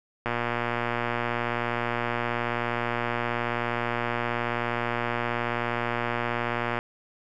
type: click train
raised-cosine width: 0.5 ms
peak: -12 dBFS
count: 778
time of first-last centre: 0.26-6.789 s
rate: 119 Hz
effects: none